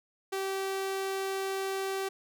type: tone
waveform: sawtooth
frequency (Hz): 386.7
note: G4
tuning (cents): -24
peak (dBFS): -27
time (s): 0.32-2.09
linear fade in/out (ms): 10
effects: none